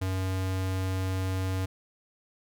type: tone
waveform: square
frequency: 94.1 Hz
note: F#2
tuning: 30 cents sharp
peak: -28 dBFS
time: 0.01-1.66 s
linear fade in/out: 10 ms
effects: none